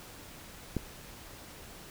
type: click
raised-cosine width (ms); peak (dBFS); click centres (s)
3; -17; 0.767
effects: pink hiss -49 dBFS RMS until 1.9 s